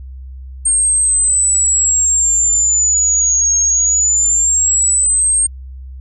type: exponential two-way sweep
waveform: sine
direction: down then up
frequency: 8580 to 6500 to 8580 Hz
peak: -10 dBFS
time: 0.65-5.47 s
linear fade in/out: 10 ms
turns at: 3.59 s
effects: added 65 Hz sine -28 dBFS peak until 6 s

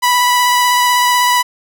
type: tone with vibrato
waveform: sawtooth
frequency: 985 Hz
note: B5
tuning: 5 cents flat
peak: -6 dBFS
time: 0.02-1.43 s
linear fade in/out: 20 ms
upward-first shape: square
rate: 16 Hz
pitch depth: 10 cents each way
effects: none

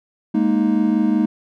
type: chord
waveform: triangle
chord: Ab suspended second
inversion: none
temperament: equal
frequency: 207.7 / 233.1 / 311.1 Hz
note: Ab3 / Bb3 / Eb4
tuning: 0 / 0 / 0 cents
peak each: -17 dBFS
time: 0.34-1.26 s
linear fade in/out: 10 ms
effects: none

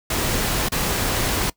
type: noise with dropouts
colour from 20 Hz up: pink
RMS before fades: -22 dBFS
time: 0.1-1.5 s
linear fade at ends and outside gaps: 5 ms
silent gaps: 0.687-0.719 s
effects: noise-tail reverb RT60 0.1 s tail -22 dB re dry

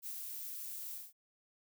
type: noise with ADSR envelope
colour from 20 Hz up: violet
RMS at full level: -42 dBFS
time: 0.02-1.13 s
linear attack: 48 ms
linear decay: 72 ms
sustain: -2 dB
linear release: 190 ms
effects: none

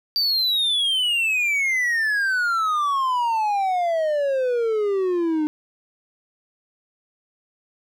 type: exponential sweep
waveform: triangle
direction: down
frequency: 4675 to 299.5 Hz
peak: -17 dBFS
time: 0.16-5.47 s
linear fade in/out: 0 ms
effects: none

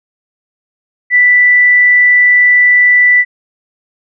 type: tone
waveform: sine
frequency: 1975.5 Hz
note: B6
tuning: in tune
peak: -4 dBFS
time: 1.1-3.25 s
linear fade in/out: 50 ms
effects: none

